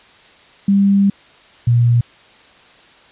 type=tone pair in turn; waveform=sine; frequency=198.5 / 119.3 Hz; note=G3 / A#2; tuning=+22 / +41 cents; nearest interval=major sixth; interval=881 cents; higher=first; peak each=-9 dBFS; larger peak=neither; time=0.68-1.1 / 1.67-2.01 s; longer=first; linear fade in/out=5 ms; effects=white hiss -46 dBFS RMS until 3.11 s + resampled to 8000 Hz